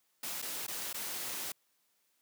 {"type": "noise with dropouts", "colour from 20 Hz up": "white", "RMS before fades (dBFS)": -39, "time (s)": [0.23, 1.52], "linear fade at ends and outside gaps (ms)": 5, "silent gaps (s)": [[0.418, 0.423], [0.667, 0.68], [0.93, 0.942]], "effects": ["white hiss -75 dBFS RMS until 2.21 s", "high-pass 150 Hz 12 dB/octave"]}